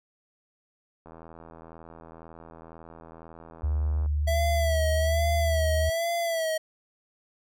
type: click train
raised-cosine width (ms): 1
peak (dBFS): -32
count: 247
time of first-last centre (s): 1.06-4.06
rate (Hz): 82
type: tone with pitch glide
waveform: sine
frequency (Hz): 73.4 to 77.23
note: D2 to D#2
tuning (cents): 0 to -12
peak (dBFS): -23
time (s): 3.63-5.9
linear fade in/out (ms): 10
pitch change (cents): +88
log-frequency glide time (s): 3.95-5.4
type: tone with vibrato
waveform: square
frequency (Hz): 658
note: E5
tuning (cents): -3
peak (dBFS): -26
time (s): 4.27-6.58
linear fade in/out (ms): 10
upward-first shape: sine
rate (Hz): 1.2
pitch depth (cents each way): 66
effects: none